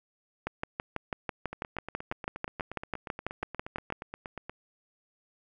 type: two click trains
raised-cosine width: 0.5 ms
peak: -16 / -23 dBFS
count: 22 / 26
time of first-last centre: 0.47-3.924 / 1.53-4.496 s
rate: 6.08 / 8.43 Hz
effects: none